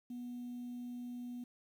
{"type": "tone", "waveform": "sine", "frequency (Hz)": 244.2, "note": "B3", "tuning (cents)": -19, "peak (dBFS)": -40, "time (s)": [0.1, 1.44], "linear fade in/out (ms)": 5, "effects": ["tanh soft clip ceiling -38 dBFS", "11-bit"]}